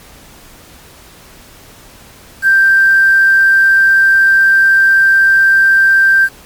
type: tone with quantisation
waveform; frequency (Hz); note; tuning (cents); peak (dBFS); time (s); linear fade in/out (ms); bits
sine; 1573; G6; +6; -5; 2.42-6.29; 50; 5
effects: pink hiss -39 dBFS RMS until 6.45 s + MP3 96 kbps